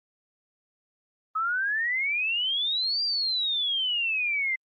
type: exponential two-way sweep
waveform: sine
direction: up then down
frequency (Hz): 1265 to 4800 to 2049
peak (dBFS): -24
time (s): 1.35-4.56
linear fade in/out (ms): 10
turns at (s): 3.03
effects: Opus 24 kbps